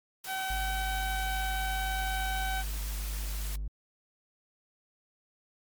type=noise; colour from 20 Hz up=white; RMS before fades=-42 dBFS; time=0.24-3.56 s; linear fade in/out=5 ms
type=harmonic tone; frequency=763 Hz; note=G5; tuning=47 cents flat; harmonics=1 / 2 / 3 / 4 / 5; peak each=-34 / -36 / -43 / -44 / -45 dBFS; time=0.26-2.64 s; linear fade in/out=50 ms
type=tone; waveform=triangle; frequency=50.5 Hz; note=G#1; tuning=48 cents flat; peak=-30 dBFS; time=0.5-3.68 s; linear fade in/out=5 ms
effects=MP3 96 kbps